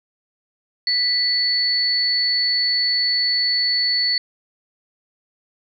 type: tone pair together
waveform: sine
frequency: 1975.5 / 4440 Hz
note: B6 / C#8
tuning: 0 / +2 cents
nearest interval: octave + major second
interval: 1402 cents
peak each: -25 / -17 dBFS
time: 0.87-4.18 s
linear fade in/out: 2 ms
effects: none